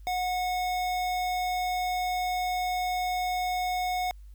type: tone with notch filter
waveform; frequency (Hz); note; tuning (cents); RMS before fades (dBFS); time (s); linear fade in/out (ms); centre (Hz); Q
square; 730; F#5; -24; -29; 0.07-4.11; 0; 10000; 1.4
effects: added 50 Hz sine -44 dBFS peak until 4.34 s + white hiss -70 dBFS RMS until 4.34 s